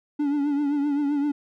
triangle tone with vibrato, 287.9 Hz, D4, 34 cents flat, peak -19 dBFS, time 0.19-1.32 s, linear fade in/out 10 ms, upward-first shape triangle, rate 7.7 Hz, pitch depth 68 cents each way, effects none

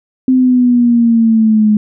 sine exponential sweep, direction down, 259.9 to 210.2 Hz, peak -6 dBFS, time 0.28-1.77 s, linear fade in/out 2 ms, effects none

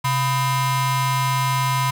45% pulse ring-modulated tone, 563 Hz, C#5, 27 cents sharp, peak -15 dBFS, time 0.04-1.91 s, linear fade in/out 10 ms, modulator 432 Hz, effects none

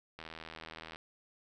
click train, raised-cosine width 0.3 ms, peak -29 dBFS, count 63, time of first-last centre 0.19-0.959 s, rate 80.6 Hz, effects none

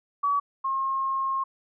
sine tone pair in turn, 1138 / 1074.1 Hz, C#6 / C6, +45 / +45 cents, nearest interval minor second, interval 100 cents, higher first, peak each -21 / -24 dBFS, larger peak first, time 0.23-0.4 / 0.64-1.44 s, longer second, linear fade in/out 10 ms, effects none

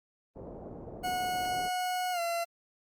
white low-pass noise, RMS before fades -44 dBFS, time 0.35-1.69 s, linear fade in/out 20 ms, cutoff 640 Hz, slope 24 dB/octave
40% pulse tone with pitch glide, 730 to 681.1 Hz, F#5 to F5, -24 to -44 cents, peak -29 dBFS, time 1.03-2.45 s, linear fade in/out 20 ms, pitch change -120 cents, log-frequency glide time 2.12-2.2 s
effects Opus 32 kbps

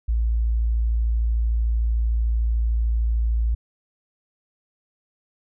sine tone, 56.7 Hz, A#1, 47 cents flat, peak -18 dBFS, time 0.08-3.55 s, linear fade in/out 10 ms, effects none

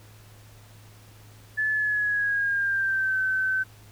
sine tone with pitch glide, 1730 to 1532.4 Hz, A6 to G6, -30 to -40 cents, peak -22 dBFS, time 1.57-3.64 s, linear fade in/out 20 ms, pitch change -210 cents, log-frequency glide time 1.7-3.19 s, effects added 106 Hz sine -49 dBFS peak until 3.91 s + pink hiss -54 dBFS RMS until 3.91 s

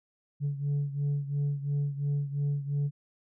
sine beating tone pair, 142.4 / 145.3 Hz, C#3 / D3, +47 / -18 cents, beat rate 2.9 Hz, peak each -27 / -31 dBFS, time 0.4-2.91 s, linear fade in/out 50 ms, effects tanh soft clip ceiling -24 dBFS

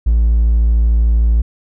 triangle tone, 56.6 Hz, A1, 50 cents sharp, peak -6 dBFS, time 0.06-1.42 s, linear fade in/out 10 ms, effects tanh soft clip ceiling -3 dBFS

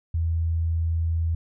sine tone, 82.41 Hz, E2, in tune, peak -21 dBFS, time 0.14-1.35 s, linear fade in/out 5 ms, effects none

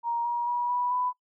sine tone with pitch steps, 939 / 952.7 / 966.5 / 980.6 / 994.8 Hz, A#5 / A#5 / B5 / B5 / B5, +12 / +37 / -38 / -13 / +12 cents, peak -25 dBFS, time 0.03-1.13 s, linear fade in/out 50 ms, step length 220 ms, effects noise-tail reverb RT60 0.1 s tail -21 dB re dry

